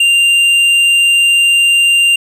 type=tone with hard clipping; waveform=sine; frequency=2787 Hz; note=F7; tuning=4 cents flat; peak=-8 dBFS; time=0-2.16 s; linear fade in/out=5 ms; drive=6 dB; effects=none